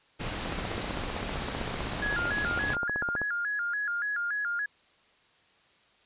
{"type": "noise", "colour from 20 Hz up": "pink", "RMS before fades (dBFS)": -34, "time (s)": [0.19, 2.76], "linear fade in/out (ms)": 20}
{"type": "click train", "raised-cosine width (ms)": 1, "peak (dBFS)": -20, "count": 44, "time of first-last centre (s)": [0.46, 3.216], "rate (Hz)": 15.6}
{"type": "tone with vibrato", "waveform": "sine", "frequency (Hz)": 1538, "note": "G6", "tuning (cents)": -33, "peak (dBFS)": -28, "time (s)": [2.02, 4.66], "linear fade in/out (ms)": 5, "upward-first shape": "square", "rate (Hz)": 3.5, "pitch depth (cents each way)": 150}
{"effects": ["white hiss -63 dBFS RMS until 6.05 s", "resampled to 8000 Hz"]}